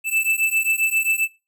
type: beating tone pair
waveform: square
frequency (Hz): 2637 / 2644.5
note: E7 / E7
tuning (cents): 0 / +5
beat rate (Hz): 7.5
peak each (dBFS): -22 / -22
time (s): 0.04-1.28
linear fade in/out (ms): 50
effects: noise-tail reverb RT60 0.3 s tail -21 dB re dry